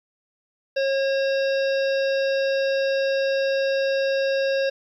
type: harmonic tone with a mistuned harmonic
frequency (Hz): 543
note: C#5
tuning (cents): -36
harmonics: 1 / 3 / 5 / 7 / 9 / 10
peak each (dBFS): -20 / -30 / -34 / -37 / -39 / -40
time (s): 0.76-4.7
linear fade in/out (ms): 10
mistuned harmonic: 10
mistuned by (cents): +17
effects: 10-bit